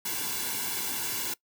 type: noise with comb filter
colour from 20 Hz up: white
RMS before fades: -32 dBFS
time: 0.05-1.34 s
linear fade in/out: 5 ms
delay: 1.6 ms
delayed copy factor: -0.75
effects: noise-tail reverb RT60 0.1 s tail -21 dB re dry